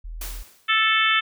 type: tone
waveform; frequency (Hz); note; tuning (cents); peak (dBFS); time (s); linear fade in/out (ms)
sine; 40.77; E1; -18; -31; 0.04-0.43; 10
type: noise with exponential decay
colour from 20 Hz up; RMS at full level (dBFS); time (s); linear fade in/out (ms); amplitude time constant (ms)
white; -32; 0.21-0.81; 5; 130
type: harmonic tone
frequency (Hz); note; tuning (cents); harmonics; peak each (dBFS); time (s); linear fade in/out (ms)
439.6; A4; -2; 3 / 4 / 5 / 6 / 7 / 8; -22 / -23 / -24 / -25 / -25 / -26; 0.68-1.21; 20
effects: none